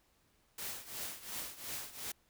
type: noise with tremolo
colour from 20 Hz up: white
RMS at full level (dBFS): -40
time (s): 0.58-2.12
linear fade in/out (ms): 5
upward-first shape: triangle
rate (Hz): 2.8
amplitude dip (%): 85
effects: pink hiss -72 dBFS RMS until 2.29 s